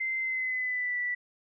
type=tone with pitch glide; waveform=sine; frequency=2076 to 1965.2 Hz; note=C7 to B6; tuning=-14 to -9 cents; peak=-28 dBFS; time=0-1.15 s; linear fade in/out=10 ms; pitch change=-95 cents; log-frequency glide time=0.19-0.98 s; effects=none